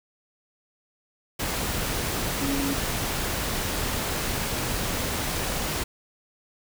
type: tone in noise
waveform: sine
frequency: 277.2 Hz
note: C#4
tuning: in tune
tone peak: -26 dBFS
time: 2.41-2.74 s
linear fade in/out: 10 ms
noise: pink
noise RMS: -28 dBFS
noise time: 1.39-5.84 s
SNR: -1 dB
effects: none